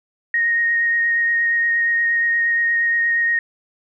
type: tone with vibrato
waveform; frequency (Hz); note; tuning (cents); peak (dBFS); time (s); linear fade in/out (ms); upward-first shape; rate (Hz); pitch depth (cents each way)
sine; 1864.7; A#6; 0; -15; 0.34-3.39; 2; triangle; 8.5; 14
effects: none